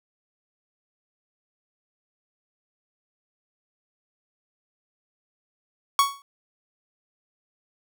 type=tone with exponential decay; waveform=45% pulse; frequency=1115 Hz; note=C#6; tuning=10 cents sharp; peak=-13 dBFS; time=5.99-6.22 s; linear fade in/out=1 ms; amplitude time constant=49 ms; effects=none